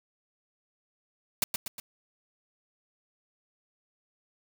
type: noise with echo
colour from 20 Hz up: white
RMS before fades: -26 dBFS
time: 1.42-1.44 s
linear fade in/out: 2 ms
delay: 120 ms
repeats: 3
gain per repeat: -5 dB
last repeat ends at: 1.8 s
effects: none